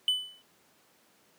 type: tone with exponential decay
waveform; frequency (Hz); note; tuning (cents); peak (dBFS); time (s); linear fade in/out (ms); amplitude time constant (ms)
triangle; 3000; F#7; +23; -19; 0.08-0.42; 1; 73
effects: pink hiss -64 dBFS RMS until 1.38 s + high-pass 200 Hz 12 dB/octave